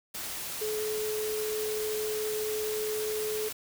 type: tone in noise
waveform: sine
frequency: 429 Hz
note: A4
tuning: 44 cents flat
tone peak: -30 dBFS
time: 0.61-3.49 s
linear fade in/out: 10 ms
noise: white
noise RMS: -37 dBFS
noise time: 0.14-3.53 s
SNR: +4 dB
effects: none